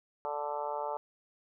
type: harmonic tone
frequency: 146.83 Hz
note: D3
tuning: in tune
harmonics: 3 / 4 / 5 / 6 / 7 / 8 / 9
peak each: -42 / -38 / -43 / -36 / -46 / -44 / -48 dBFS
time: 0.25-0.97 s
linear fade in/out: 0 ms
effects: none